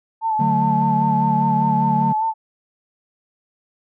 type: tone with vibrato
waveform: sine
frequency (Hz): 880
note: A5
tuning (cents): 0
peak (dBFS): -17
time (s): 0.21-2.34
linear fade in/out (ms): 50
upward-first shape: sine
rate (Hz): 5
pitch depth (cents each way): 40
type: chord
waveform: triangle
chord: D major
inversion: none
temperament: equal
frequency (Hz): 146.83 / 185 / 220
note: D3 / F#3 / A3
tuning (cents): 0 / 0 / 0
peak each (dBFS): -20 / -21 / -20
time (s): 0.39-2.13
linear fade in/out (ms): 10
effects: none